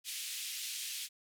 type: band-pass noise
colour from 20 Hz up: pink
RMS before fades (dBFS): -41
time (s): 0.04-1.09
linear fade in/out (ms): 50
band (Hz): 2600 to 14000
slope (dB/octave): 24
effects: none